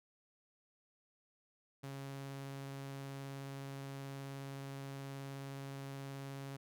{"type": "tone with vibrato", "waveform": "sawtooth", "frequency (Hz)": 137.4, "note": "C#3", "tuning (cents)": -15, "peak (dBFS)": -40, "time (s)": [1.83, 6.57], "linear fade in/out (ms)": 10, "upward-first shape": "triangle", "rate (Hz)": 19, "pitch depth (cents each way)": 11, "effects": []}